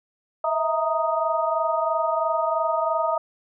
sine tone cluster, 640 / 663 / 930 / 1245 Hz, D#5 / E5 / A#5 / D#6, +49 / +10 / -4 / +1 cents, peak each -26 dBFS, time 0.44-3.18 s, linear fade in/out 5 ms, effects none

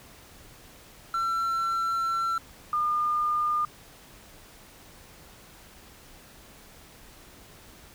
triangle / sine tone pair in turn, 1349 / 1210.6 Hz, E6 / D#6, +40 / -48 cents, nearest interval major second, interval 188 cents, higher first, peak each -23 dBFS, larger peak neither, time 1.14-2.38 / 2.73-3.65 s, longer first, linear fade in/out 2 ms, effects pink hiss -51 dBFS RMS until 7.94 s

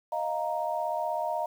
sine chord, Eb suspended second, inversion none, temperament equal, 622.3 / 698.5 / 932.3 Hz, Eb5 / F5 / Bb5, 0 / 0 / 0 cents, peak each -32 dBFS, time 0.12-1.46 s, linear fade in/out 5 ms, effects 9-bit

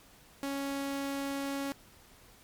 sawtooth tone, 277.2 Hz, C#4, in tune, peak -29 dBFS, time 0.43-1.72 s, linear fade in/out 0 ms, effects pink hiss -58 dBFS RMS until 2.43 s + MP3 96 kbps

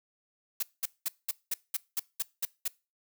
blue noise bursts, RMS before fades -30 dBFS, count 10, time 0.6-2.68 s, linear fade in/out 5 ms, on 28 ms, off 200 ms, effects noise-tail reverb RT60 0.3 s tail -23 dB re dry

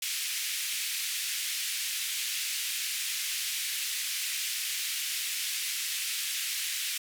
pink band-pass noise, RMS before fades -33 dBFS, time 0.02-6.98 s, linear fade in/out 5 ms, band 2200 to 15000 Hz, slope 24 dB/octave, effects none

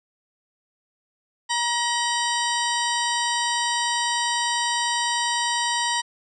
harmonic tone with a mistuned harmonic, 950 Hz, A#5, 33 cents sharp, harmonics 1 / 2 / 3 / 4 / 5 / 6 / 8 / 9, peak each -25 / -28 / -30 / -31 / -32 / -33 / -34 / -35 dBFS, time 1.49-6.02 s, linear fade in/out 20 ms, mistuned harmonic 3, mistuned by +110 cents, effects none

